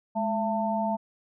sine tone cluster, 211.4 / 672 / 894 Hz, G#3 / E5 / A5, +31 / +33 / +27 cents, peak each -29 dBFS, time 0.15-0.97 s, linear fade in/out 20 ms, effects none

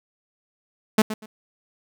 sawtooth tone with echo, 216.3 Hz, A3, 29 cents flat, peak -9 dBFS, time 0.98-1.02 s, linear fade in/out 5 ms, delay 120 ms, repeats 2, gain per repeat -13 dB, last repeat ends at 1.26 s, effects none

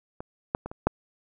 clicks, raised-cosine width 1 ms, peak -22 / -10 / -20 / -24 / -6 dBFS, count 5, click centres 0.205 / 0.549 / 0.66 / 0.715 / 0.87 s, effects none

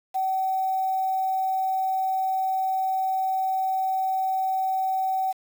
sine tone with quantisation, 760 Hz, F#5, 46 cents sharp, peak -22 dBFS, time 0.14-5.33 s, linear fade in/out 20 ms, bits 7, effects none

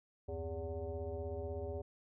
sine tone with frequency modulation, 240.9 Hz, B3, 43 cents flat, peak -38 dBFS, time 0.28-1.82 s, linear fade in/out 10 ms, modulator 166 Hz, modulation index 2.3, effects none

